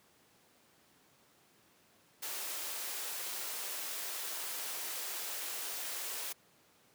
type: high-pass noise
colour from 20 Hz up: white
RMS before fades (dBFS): -40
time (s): 2.22-6.33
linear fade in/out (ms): 10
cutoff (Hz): 340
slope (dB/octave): 24
effects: pink hiss -66 dBFS RMS until 6.94 s + high-pass 150 Hz 12 dB/octave